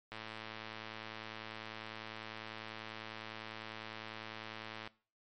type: click train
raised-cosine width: 0.3 ms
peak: -28 dBFS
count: 524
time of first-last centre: 0.12-4.875 s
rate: 110 Hz
effects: noise-tail reverb RT60 0.4 s tail -20 dB re dry + MP3 48 kbps